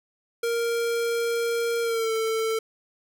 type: tone with pitch glide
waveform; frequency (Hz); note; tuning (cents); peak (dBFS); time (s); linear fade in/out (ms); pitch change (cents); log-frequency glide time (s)
square; 466.2 to 445.7; A#4 to A4; 0 to +22; -24; 0.43-2.59; 5; -78; 1.82-2.11
effects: none